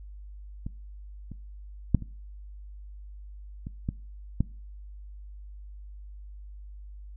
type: clicks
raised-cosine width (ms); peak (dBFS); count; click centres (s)
5; -22 / -26 / -7 / -26 / -24 / -16 / -11; 7; 0.665 / 1.317 / 1.947 / 2.023 / 3.669 / 3.889 / 4.406
effects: noise-tail reverb RT60 0.4 s tail -22 dB re dry + added 50 Hz sine -41 dBFS peak until 7.16 s